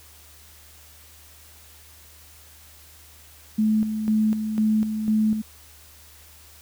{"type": "tone with tremolo", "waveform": "sine", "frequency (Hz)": 216.3, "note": "A3", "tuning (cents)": -29, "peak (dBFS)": -17, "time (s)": [3.58, 5.42], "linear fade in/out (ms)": 10, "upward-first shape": "square", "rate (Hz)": 2, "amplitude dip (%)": 55, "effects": ["added 76 Hz sine -52 dBFS peak until 6.61 s", "white hiss -50 dBFS RMS until 6.61 s"]}